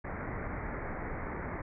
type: low-pass noise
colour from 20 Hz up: pink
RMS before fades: -38 dBFS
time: 0.04-1.62 s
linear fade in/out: 10 ms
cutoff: 2200 Hz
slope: 96 dB/octave
effects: none